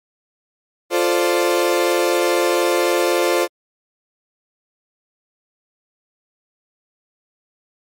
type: chord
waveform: 35% pulse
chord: D minor seventh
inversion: first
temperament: equal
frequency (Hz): 349.2 / 440 / 523.3 / 587.3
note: F4 / A4 / C5 / D5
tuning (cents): 0 / 0 / 0 / 0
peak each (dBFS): -17 / -21 / -18 / -22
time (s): 0.9-3.48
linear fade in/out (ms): 50
effects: MP3 64 kbps

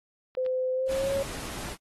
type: clicks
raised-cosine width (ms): 0.3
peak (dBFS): -29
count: 2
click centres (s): 0.351 / 0.463
type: tone with pitch glide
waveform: sine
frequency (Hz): 513 to 549.8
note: C5 to C#5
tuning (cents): -34 to -14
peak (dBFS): -25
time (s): 0.37-1.23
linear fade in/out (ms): 5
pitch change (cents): +120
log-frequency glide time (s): 0.74-1.11
type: noise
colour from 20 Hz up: pink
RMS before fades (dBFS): -38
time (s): 0.87-1.77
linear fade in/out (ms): 50
effects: AAC 32 kbps

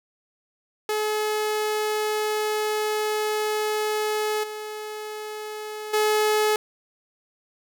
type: tone with level steps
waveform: sawtooth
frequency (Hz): 426.7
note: G#4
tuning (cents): +47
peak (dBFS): -19 / -28 / -15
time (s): 0.89-6.56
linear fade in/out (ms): 2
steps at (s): 4.43 / 5.93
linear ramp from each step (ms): 10
effects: none

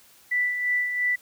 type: tone with tremolo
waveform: sine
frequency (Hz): 1975.5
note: B6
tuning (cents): 0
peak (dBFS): -20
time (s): 0.31-1.16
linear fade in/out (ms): 10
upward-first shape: sine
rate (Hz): 2.9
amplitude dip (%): 50
effects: white hiss -55 dBFS RMS until 1.21 s

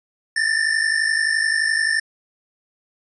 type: tone pair together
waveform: square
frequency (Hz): 1760 / 1811.6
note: A6 / A#6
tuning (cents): 0 / -50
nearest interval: minor second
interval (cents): 50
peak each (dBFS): -21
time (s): 0.36-2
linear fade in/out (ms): 5
effects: resampled to 24000 Hz

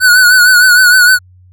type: tone with vibrato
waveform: square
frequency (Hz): 1480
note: F#6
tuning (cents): 0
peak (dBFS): -4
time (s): 0-1.19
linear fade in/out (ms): 50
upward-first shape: triangle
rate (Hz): 6.5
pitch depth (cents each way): 64
effects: added 91 Hz sine -39 dBFS peak until 1.52 s

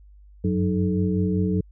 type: tone cluster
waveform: sine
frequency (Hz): 92.8 / 98 / 183.1 / 308.8 / 431.5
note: F#2 / G2 / F#3 / D#4 / A4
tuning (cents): +6 / 0 / -18 / -13 / -34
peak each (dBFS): -26 / -31 / -22 / -29 / -29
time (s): 0.44-1.61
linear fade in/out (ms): 5
effects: added 50 Hz sine -46 dBFS peak until 1.71 s

